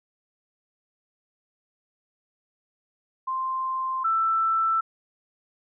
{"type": "tone pair in turn", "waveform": "sine", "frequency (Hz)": [1046.5, 1328.4], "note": ["C6", "E6"], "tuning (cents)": [0, 13], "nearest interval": "major third", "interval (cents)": 413, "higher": "second", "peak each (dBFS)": [-25, -20], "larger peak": "second", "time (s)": [[3.27, 4.04], [4.04, 4.81]], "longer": "neither", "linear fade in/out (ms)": 10, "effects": []}